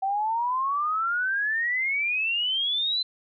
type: exponential sweep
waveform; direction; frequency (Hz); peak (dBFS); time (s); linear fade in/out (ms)
sine; up; 761 to 4086; -23; 0.02-3.03; 10
effects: none